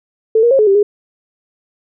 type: tone with pitch steps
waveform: sine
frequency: 442.8 / 473.4 / 540 / 427.4 / 392.5 / 412.5 Hz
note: A4 / A#4 / C#5 / G#4 / G4 / G#4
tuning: +11 / +27 / -45 / +50 / +2 / -12 cents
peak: -7 dBFS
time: 0.35-0.83 s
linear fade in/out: 5 ms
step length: 80 ms
effects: none